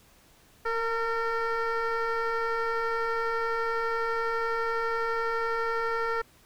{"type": "tone with frequency modulation", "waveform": "sine", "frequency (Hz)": 914, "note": "A#5", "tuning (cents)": -34, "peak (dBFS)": -23, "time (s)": [0.65, 6.22], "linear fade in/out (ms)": 10, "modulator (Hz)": 454, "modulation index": 1.8, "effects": ["tanh soft clip ceiling -25 dBFS", "pink hiss -59 dBFS RMS until 6.45 s"]}